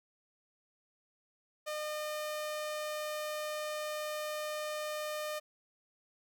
sawtooth tone, 607 Hz, D#5, 43 cents flat, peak -32 dBFS, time 1.66-5.4 s, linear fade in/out 20 ms, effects none

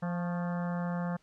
harmonic tone with a mistuned harmonic, 174.61 Hz, F3, in tune, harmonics 1 / 3 / 4 / 5 / 6 / 7 / 8 / 9 / 10, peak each -31 / -41 / -43 / -45 / -47 / -48 / -49 / -50 / -51 dBFS, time 0.02-1.17 s, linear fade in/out 10 ms, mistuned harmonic 6, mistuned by +68 cents, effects pink hiss -68 dBFS RMS until 1.22 s + low-pass 7000 Hz 12 dB/octave

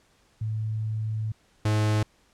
sine / 45% pulse tone pair in turn, 109.2 / 106.89 Hz, A2 / A2, -13 / -50 cents, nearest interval unison, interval 37 cents, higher first, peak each -26 / -21 dBFS, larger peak second, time 0.41-1.32 / 1.65-2.03 s, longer first, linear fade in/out 5 ms, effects pink hiss -63 dBFS RMS until 2.33 s + low-pass 9000 Hz 12 dB/octave

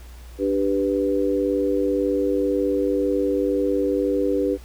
sine chord, G major, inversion second, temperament equal, 293.7 / 392 / 493.9 Hz, D4 / G4 / B4, 0 / 0 / 0 cents, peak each -23 dBFS, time 0.38-4.58 s, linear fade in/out 50 ms, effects added 60 Hz sine -38 dBFS peak until 4.64 s + pink hiss -50 dBFS RMS until 4.64 s

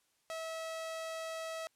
sawtooth tone, 648 Hz, E5, 30 cents flat, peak -35 dBFS, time 0.3-1.67 s, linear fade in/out 0 ms, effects white hiss -75 dBFS RMS until 1.75 s + low-pass 11000 Hz 12 dB/octave

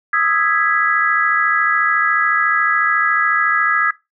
sine chord, E major seventh, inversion third, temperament equal, 1244.5 / 1318.5 / 1661.2 / 1975.5 Hz, D#6 / E6 / G#6 / B6, 0 / 0 / 0 / 0 cents, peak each -19 / -20 / -16 / -21 dBFS, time 0.13-3.91 s, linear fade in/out 5 ms, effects noise-tail reverb RT60 0.2 s tail -18 dB re dry

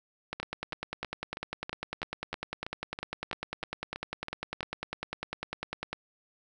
two click trains, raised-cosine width 0.3 ms, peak -18 / -20 dBFS, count 57 / 14, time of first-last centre 0.33-5.93 / 0.4-4.607 s, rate 10 / 3.09 Hz, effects none

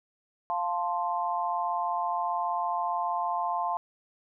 sine chord, F major, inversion none, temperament equal, 698.5 / 880 / 1046.5 Hz, F5 / A5 / C6, 0 / 0 / 0 cents, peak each -31 dBFS, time 0.5-3.77 s, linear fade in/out 0 ms, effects none

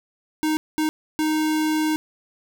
square tone bursts at uneven times, 310.4 Hz, D#4, 4 cents flat, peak -20 dBFS, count 3, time 0.43-0.57 / 0.78-0.89 / 1.19-1.96 s, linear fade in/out 0 ms, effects none

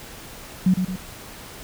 sine tone with echo, 185 Hz, F#3, in tune, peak -13 dBFS, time 0.66-0.74 s, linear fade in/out 5 ms, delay 110 ms, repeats 2, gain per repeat -6 dB, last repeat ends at 0.96 s, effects pink hiss -40 dBFS RMS until 1.63 s

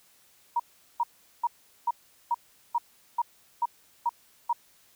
sine tone bursts, 948 Hz, A#5, 29 cents sharp, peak -22 dBFS, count 10, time 0.56-4.53 s, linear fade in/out 5 ms, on 37 ms, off 400 ms, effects white hiss -61 dBFS RMS until 4.95 s

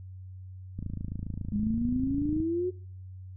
click train, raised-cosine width 5 ms, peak -23 dBFS, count 45, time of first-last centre 0.79-2.402 s, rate 27.3 Hz
sine exponential sweep, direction up, 202.1 to 371.2 Hz, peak -26 dBFS, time 1.52-2.71 s, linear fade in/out 20 ms
effects noise-tail reverb RT60 0.5 s tail -23 dB re dry + added 93 Hz sine -41 dBFS peak until 3.36 s

